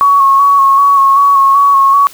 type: tone with vibrato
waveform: sine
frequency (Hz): 1108.7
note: C#6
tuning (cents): 0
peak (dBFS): -4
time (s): 0.01-2.07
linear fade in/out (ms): 0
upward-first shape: square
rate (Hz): 2.6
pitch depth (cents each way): 24
effects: white hiss -36 dBFS RMS until 2.13 s